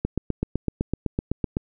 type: click train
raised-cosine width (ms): 3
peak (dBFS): -10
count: 13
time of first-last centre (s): 0.05-1.569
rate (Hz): 7.9
effects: none